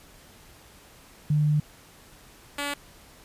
sine / 5% pulse tone pair in turn, 150 / 286.5 Hz, D3 / D4, +37 / -43 cents, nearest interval major seventh, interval 1120 cents, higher second, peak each -19 / -17 dBFS, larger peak second, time 1.3-1.6 / 2.58-2.74 s, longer first, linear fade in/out 5 ms, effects pink hiss -52 dBFS RMS until 3.24 s + resampled to 32000 Hz

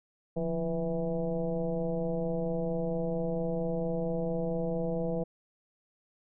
sine tone with frequency modulation, 334.2 Hz, E4, 24 cents sharp, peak -28 dBFS, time 0.36-5.24 s, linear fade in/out 10 ms, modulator 161 Hz, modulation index 1.9, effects none

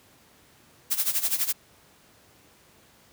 blue noise with tremolo, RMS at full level -23 dBFS, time 0.9-1.53 s, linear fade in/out 20 ms, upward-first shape sine, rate 12 Hz, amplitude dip 80%, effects pink hiss -57 dBFS RMS until 3.12 s + high-pass 80 Hz 12 dB/octave

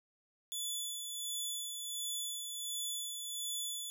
15% pulse tone with tremolo, 3450 Hz, A7, 35 cents flat, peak -29 dBFS, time 0.52-3.9 s, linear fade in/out 0 ms, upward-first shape sine, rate 1.4 Hz, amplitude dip 40%, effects none

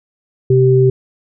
sine tone pair together, 129.31 / 387.5 Hz, C3 / G4, -20 / -20 cents, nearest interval octave + perfect fifth, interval 1900 cents, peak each -10 dBFS, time 0.5-0.9 s, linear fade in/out 5 ms, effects none

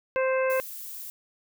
harmonic tone, 523 Hz, C5, 1 cent flat, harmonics 1 / 2 / 3 / 4 / 5, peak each -23 / -32 / -33 / -37 / -36 dBFS, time 0.16-0.6 s, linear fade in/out 0 ms
violet noise, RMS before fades -39 dBFS, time 0.5-1.1 s, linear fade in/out 0 ms
effects none

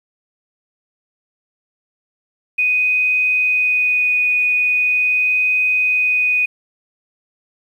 sine tone with vibrato, 2489 Hz, D#7, in tune, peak -13 dBFS, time 2.58-6.46 s, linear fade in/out 10 ms, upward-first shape sine, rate 0.41 Hz, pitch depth 8 cents each way, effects 8-bit

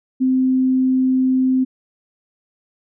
sine tone, 259.2 Hz, C4, 16 cents flat, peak -13 dBFS, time 0.2-1.65 s, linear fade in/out 20 ms, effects none

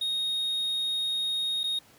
triangle tone with dropouts, 3729 Hz, A#7, in tune, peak -25 dBFS, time 0.01-1.79 s, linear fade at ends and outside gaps 5 ms, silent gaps 1.634-1.639 s, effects pink hiss -57 dBFS RMS until 1.98 s + high-pass 100 Hz 12 dB/octave

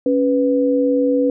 sine tone pair together, 277.2 / 494.6 Hz, C#4 / B4, 0 / +3 cents, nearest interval minor seventh, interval 1003 cents, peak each -16 dBFS, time 0.06-1.3 s, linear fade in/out 2 ms, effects none

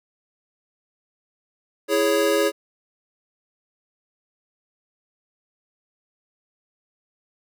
square chord, C# minor, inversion first, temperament equal, 329.6 / 415.3 / 554.4 Hz, E4 / G#4 / C#5, 0 / 0 / 0 cents, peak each -25 / -22 / -22 dBFS, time 1.88-2.52 s, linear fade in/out 50 ms, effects none

